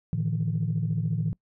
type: tone cluster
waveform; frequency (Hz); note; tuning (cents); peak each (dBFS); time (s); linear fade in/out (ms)
sine; 112.2 / 152.1 / 166.1; A2 / D#3 / E3; +34 / -39 / +13; -28; 0.13-1.33; 0
effects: noise-tail reverb RT60 0.1 s tail -24 dB re dry + tanh soft clip ceiling -17 dBFS